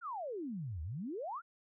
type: exponential two-way sweep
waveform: sine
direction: down then up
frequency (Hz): 1480 to 73.42 to 1480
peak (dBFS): -38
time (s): 0.01-1.42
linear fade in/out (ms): 50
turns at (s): 0.82
effects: none